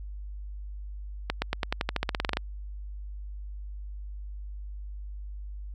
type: accelerating click train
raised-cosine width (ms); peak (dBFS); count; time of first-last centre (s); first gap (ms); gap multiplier
0.3; -10; 16; 1.3-2.371; 120; 0.92
effects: added 50 Hz sine -36 dBFS peak until 5.74 s